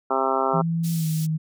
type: harmonic tone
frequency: 133.2 Hz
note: C3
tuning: 31 cents sharp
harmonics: 2 / 3 / 4 / 5 / 6 / 7 / 8 / 9 / 10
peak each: -32 / -27 / -30 / -27 / -27 / -28 / -30 / -29 / -28 dBFS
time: 0.1-0.62 s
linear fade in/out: 10 ms
type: tone with pitch glide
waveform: sine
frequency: 166 to 157.59 Hz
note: E3 to D#3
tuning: +12 to +22 cents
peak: -21 dBFS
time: 0.53-1.38 s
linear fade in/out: 20 ms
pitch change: -90 cents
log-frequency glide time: 0.93-1.07 s
type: band-pass noise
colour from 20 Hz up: white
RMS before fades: -37 dBFS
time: 0.83-1.27 s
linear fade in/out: 20 ms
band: 4100 to 14000 Hz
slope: 12 dB/octave
effects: none